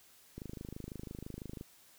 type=click train; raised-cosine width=3 ms; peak=-30 dBFS; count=33; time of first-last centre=0.38-1.611 s; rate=26 Hz; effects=white hiss -62 dBFS RMS until 1.98 s